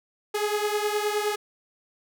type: beating tone pair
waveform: sawtooth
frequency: 415.3 / 424.9 Hz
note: G#4 / G#4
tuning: 0 / +40 cents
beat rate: 9.6 Hz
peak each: -22 / -25 dBFS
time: 0.34-1.36 s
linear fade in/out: 10 ms
effects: none